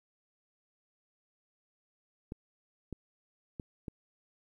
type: clicks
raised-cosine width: 3 ms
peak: -26 dBFS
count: 4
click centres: 2.321 / 2.927 / 3.598 / 3.882 s
effects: 11-bit